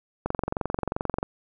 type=click train; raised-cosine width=1 ms; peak=-12 dBFS; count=23; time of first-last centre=0.26-1.229 s; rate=22.7 Hz; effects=none